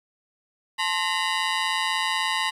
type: ring-modulated tone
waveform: 15% pulse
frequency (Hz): 966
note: B5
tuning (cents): -39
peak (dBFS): -13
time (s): 0.78-2.51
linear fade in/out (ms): 20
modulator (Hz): 88.1
effects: low-pass 8000 Hz 12 dB/octave + 9-bit